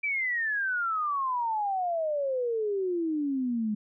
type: exponential sweep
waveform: sine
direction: down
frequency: 2349 to 207.1 Hz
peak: -26 dBFS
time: 0.03-3.75 s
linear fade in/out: 10 ms
effects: none